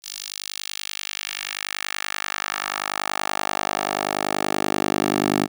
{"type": "tone with high-pass filter sweep", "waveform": "10% pulse", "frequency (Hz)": 50.4, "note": "G1", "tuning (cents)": 49, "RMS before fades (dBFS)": -26, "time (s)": [0.02, 5.48], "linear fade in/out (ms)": 50, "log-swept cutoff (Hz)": [4900, 270], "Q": 1.3, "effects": []}